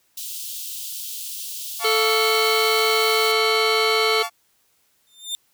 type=high-pass noise; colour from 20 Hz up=white; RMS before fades=-32 dBFS; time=0.17-3.32 s; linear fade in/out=5 ms; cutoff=2900 Hz; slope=48 dB/octave
type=chord; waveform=sawtooth; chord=F augmented; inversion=none; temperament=equal with one note detuned; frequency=698.5 / 880 / 1132.7 Hz; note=F5 / A5 / C#6; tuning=0 / 0 / +37 cents; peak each=-25 / -28 / -24 dBFS; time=1.79-4.3 s; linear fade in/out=50 ms
type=harmonic tone; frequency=440 Hz; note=A4; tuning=in tune; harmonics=1 / 3 / 5 / 7 / 9 / 10; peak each=-21 / -25 / -24 / -27 / -28 / -27 dBFS; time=1.84-4.23 s; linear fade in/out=10 ms
type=tone with exponential growth; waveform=sawtooth; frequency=3603 Hz; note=A7; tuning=40 cents sharp; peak=-19 dBFS; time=5.07-5.35 s; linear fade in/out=0 ms; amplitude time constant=60 ms
effects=white hiss -64 dBFS RMS until 5.53 s